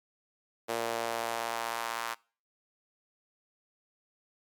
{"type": "tone with high-pass filter sweep", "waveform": "sawtooth", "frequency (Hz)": 115.8, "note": "A#2", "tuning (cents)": -11, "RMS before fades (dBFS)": -34, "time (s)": [0.68, 2.15], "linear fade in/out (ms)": 20, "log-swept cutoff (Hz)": [490, 1100], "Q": 1.7, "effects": ["noise-tail reverb RT60 0.4 s tail -24 dB re dry", "MP3 96 kbps"]}